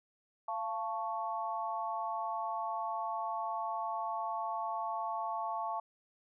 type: chord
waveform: sine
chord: F augmented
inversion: none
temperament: equal with one note detuned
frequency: 687.3 / 880 / 1108.7 Hz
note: F5 / A5 / C#6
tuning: -28 / 0 / 0 cents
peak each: -39 / -37 / -39 dBFS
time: 0.48-5.8 s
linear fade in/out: 5 ms
effects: none